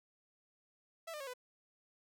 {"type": "tone with pitch steps", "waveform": "sawtooth", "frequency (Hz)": [659.3, 601.1, 548, 499.7], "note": ["E5", "D5", "C#5", "B4"], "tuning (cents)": [0, 40, -20, 20], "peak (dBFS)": -39, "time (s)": [1.07, 1.338], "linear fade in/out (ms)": 10, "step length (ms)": 67, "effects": []}